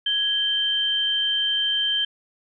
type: tone pair together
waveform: sine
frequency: 1665 / 3127 Hz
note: G#6 / G7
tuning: +4 / -5 cents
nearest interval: major seventh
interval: 1091 cents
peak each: -31 / -20 dBFS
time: 0.06-2.05 s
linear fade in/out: 5 ms
effects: none